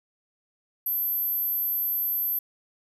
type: tone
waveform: sine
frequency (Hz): 12270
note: G9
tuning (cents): -38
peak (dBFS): -24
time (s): 0.86-2.39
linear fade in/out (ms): 5
effects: none